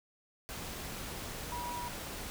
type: tone in noise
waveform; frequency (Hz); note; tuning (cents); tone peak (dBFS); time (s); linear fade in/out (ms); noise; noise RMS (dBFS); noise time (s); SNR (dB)
sine; 968; B5; -35; -38; 1.52-1.88; 0; pink; -42; 0.49-2.3; +1
effects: none